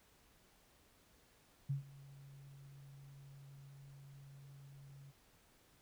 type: tone with ADSR envelope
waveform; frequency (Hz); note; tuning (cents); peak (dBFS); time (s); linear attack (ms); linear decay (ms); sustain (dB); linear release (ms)
sine; 138.59; C#3; 0; -33; 1.69-5.12; 14; 120; -21; 23
effects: pink hiss -69 dBFS RMS until 5.81 s